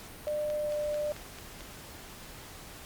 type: tone with pitch glide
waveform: sine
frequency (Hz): 600 to 596.2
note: D5 to D5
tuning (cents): +37 to +26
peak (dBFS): -29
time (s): 0.27-1.12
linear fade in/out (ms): 0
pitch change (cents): -11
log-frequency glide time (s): 0.56-0.73
type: click train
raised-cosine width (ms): 0.2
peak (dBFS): -27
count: 7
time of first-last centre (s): 0.28-1.607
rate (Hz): 4.52
effects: pink hiss -47 dBFS RMS until 2.85 s + Opus 48 kbps